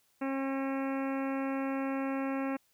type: harmonic tone with a mistuned harmonic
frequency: 270 Hz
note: C#4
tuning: 45 cents flat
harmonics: 1 / 2 / 3 / 4 / 5 / 6 / 7 / 8 / 9 / 10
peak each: -32 / -38 / -42 / -44 / -46 / -48 / -49 / -50 / -51 / -52 dBFS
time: 0.21-2.57 s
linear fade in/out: 10 ms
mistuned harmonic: 8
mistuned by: +37 cents
effects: white hiss -71 dBFS RMS until 2.73 s